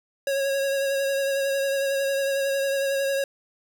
square tone with vibrato, 549 Hz, C#5, 17 cents flat, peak -23 dBFS, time 0.27-3.24 s, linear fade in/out 2 ms, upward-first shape sine, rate 11 Hz, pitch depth 21 cents each way, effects none

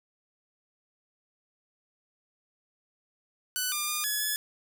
5% pulse tone with pitch steps, 1494 / 1198 / 1211 / 1697 / 1711 Hz, F#6 / D6 / D#6 / G#6 / A6, +16 / +34 / -47 / +37 / -49 cents, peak -17 dBFS, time 3.56-4.36 s, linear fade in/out 0 ms, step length 160 ms, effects none

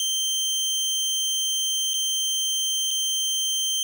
25% pulse tone with dropouts, 3136 Hz, G7, in tune, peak -19 dBFS, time 0-3.83 s, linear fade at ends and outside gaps 1 ms, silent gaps 1.935-1.94 / 2.907-2.911 s, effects none

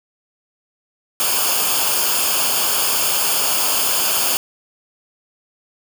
white noise with comb filter, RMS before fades -18 dBFS, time 1.2-4.37 s, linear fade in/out 0 ms, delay 0.51 ms, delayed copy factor -0.7, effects none

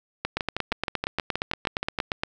two click trains, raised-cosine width 0.3 ms, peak -9 / -10 dBFS, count 17 / 12, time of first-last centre 0.37-2.235 / 0.25-1.988 s, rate 8.58 / 6.33 Hz, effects none

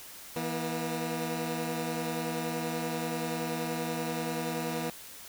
15% pulse tone pair together, 163.55 / 240.1 Hz, E3 / B3, -13 / -49 cents, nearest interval perfect fifth, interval 664 cents, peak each -28 dBFS, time 0.36-4.9 s, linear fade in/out 2 ms, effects white hiss -47 dBFS RMS until 5.28 s

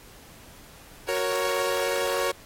sawtooth chord, F# major, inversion none, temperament equal, 370 / 466.2 / 554.4 Hz, F#4 / A#4 / C#5, 0 / 0 / 0 cents, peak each -27 / -25 / -23 dBFS, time 1.08-2.32 s, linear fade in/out 10 ms, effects pink hiss -50 dBFS RMS until 2.45 s + AAC 48 kbps

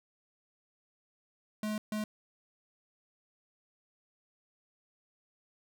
square tone bursts at uneven times, 213.3 Hz, G#3, 46 cents sharp, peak -33 dBFS, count 2, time 1.63-1.78 / 1.92-2.04 s, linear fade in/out 2 ms, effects none

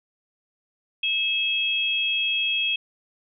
sine tone pair together, 2600 / 3273 Hz, E7 / G#7, -24 / -26 cents, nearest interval major third, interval 398 cents, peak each -24 dBFS, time 1.03-2.76 s, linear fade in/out 5 ms, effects none

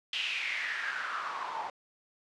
white noise with band-pass filter sweep, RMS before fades -35 dBFS, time 0.13-1.7 s, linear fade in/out 2 ms, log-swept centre 3000 to 820 Hz, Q 5.2, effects low-pass 5000 Hz 12 dB/octave

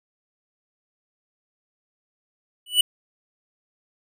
square tone with exponential growth, 2960 Hz, F#7, in tune, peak -11 dBFS, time 2.66-2.81 s, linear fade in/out 5 ms, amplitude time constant 32 ms, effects none

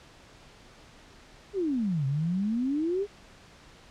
sine exponential two-way sweep, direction down then up, 419.8 to 131.9 to 419.8 Hz, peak -25 dBFS, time 1.53-3.07 s, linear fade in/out 50 ms, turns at 2.06 s, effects pink hiss -53 dBFS RMS until 3.9 s + low-pass 6000 Hz 12 dB/octave

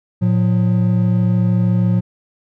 triangle tone pair together, 113.1 / 179.54 Hz, A2 / F3, +48 / +48 cents, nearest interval minor sixth, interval 800 cents, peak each -13 dBFS, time 0.21-2.01 s, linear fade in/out 20 ms, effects none

